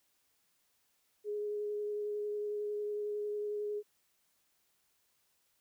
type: tone with vibrato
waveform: sine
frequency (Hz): 416.8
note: G#4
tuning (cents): +6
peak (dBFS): -34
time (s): 1.24-3.83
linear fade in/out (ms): 50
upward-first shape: sine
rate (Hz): 11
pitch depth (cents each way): 11
effects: white hiss -75 dBFS RMS until 5.6 s